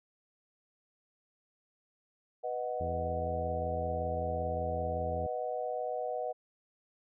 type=chord; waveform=sine; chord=B major; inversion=none; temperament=equal; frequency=493.9 / 622.3 / 740 Hz; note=B4 / D#5 / F#5; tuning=0 / 0 / 0 cents; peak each=-37 dBFS; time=2.43-6.33 s; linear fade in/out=20 ms
type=harmonic tone; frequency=85.3 Hz; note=F2; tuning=40 cents flat; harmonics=1 / 2 / 3 / 4 / 5 / 6 / 7 / 8; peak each=-37 / -43 / -47 / -49 / -51 / -53 / -54 / -55 dBFS; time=2.8-5.27 s; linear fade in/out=10 ms
effects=none